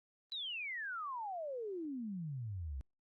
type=exponential sweep; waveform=sine; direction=down; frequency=4009 to 62.5 Hz; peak=-39 dBFS; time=0.32-2.81 s; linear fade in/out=0 ms; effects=Opus 32 kbps